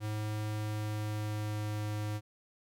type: tone with pitch glide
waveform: square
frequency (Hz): 106.8 to 105.63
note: G#2 to G#2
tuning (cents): +49 to +30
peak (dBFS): -34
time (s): 0-2.21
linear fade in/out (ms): 50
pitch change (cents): -19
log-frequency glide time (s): 0.5-1.88
effects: none